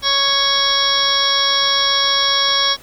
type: harmonic tone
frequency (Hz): 554.4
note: C#5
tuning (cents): 0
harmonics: 1 / 2 / 3 / 4 / 6 / 7 / 8 / 9 / 10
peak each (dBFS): -28 / -21 / -24 / -27 / -18 / -22 / -26 / -27 / -19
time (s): 0.02-2.77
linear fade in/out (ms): 50
effects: pink hiss -43 dBFS RMS until 2.82 s